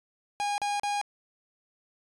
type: tone bursts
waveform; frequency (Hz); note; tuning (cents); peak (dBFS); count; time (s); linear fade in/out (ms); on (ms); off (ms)
45% pulse; 818; G#5; -26; -27; 3; 0.4-1.014; 0; 180; 37
effects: resampled to 22050 Hz